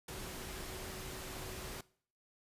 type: tone in noise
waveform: sine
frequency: 374.7 Hz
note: F#4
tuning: 22 cents sharp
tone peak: -53 dBFS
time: 0.08-1.81 s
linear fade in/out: 5 ms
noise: pink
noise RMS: -45 dBFS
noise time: 0.08-1.81 s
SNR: -11 dB
effects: noise-tail reverb RT60 0.5 s tail -20 dB re dry + resampled to 32000 Hz